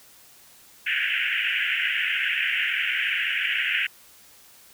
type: band-pass noise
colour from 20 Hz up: white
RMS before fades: -25 dBFS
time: 0.86-3.87 s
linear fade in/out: 10 ms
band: 1500 to 3000 Hz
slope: 96 dB/octave
effects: white hiss -52 dBFS RMS until 4.73 s